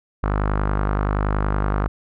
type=tone with low-pass filter; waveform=sawtooth; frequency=50.6 Hz; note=G#1; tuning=44 cents flat; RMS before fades=-21 dBFS; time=0.23-1.88 s; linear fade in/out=5 ms; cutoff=1300 Hz; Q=2.7; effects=none